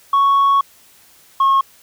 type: tone pair in turn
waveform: sine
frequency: 1110 / 1086.5 Hz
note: C#6 / C#6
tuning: +2 / -35 cents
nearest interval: unison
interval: 37 cents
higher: first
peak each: -8 dBFS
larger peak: neither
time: 0.13-0.61 / 1.4-1.61 s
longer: first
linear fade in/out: 5 ms
effects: tanh soft clip ceiling -9 dBFS + white hiss -49 dBFS RMS until 1.82 s